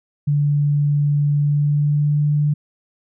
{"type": "tone with pitch glide", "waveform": "sine", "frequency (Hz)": [145.5, 147.79], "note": ["D3", "D3"], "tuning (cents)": [-16, 11], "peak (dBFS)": -14, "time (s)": [0.27, 2.54], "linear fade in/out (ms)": 10, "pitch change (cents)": 27, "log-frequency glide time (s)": [1.37, 2.24], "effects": []}